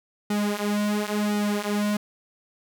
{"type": "tone with flanger", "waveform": "sawtooth", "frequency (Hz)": 207.7, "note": "G#3", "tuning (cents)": 0, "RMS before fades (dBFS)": -25, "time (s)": [0.3, 1.97], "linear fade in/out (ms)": 5, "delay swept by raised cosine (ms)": [1.8, 7.3], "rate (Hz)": 0.95, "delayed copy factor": -0.85, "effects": []}